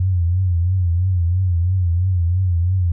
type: tone with vibrato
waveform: sine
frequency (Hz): 89.3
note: F2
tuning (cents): +39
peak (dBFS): -14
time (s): 0-2.92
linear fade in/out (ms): 5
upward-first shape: triangle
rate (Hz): 3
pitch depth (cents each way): 120
effects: none